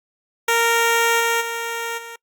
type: tone with level steps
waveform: 10% pulse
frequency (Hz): 463.4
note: A#4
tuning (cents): -10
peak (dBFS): -7 / -9 / -16 / -25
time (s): 0.48-2.16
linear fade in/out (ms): 5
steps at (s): 1.19 / 1.4 / 1.97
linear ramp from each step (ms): 20
effects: noise-tail reverb RT60 0.1 s tail -25 dB re dry + Opus 48 kbps